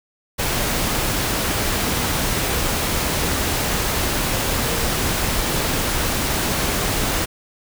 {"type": "tone in noise", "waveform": "sine", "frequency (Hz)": 466.2, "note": "A#4", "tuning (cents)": 0, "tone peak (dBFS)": -30, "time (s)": [4.64, 4.86], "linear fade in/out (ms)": 20, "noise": "pink", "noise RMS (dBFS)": -21, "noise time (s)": [0.38, 7.26], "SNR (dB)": -12, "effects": []}